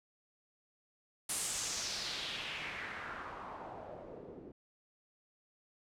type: noise with low-pass filter sweep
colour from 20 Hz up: white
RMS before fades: -42 dBFS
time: 1.29-4.52 s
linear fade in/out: 5 ms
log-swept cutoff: 10000 to 340 Hz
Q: 2.6
effects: none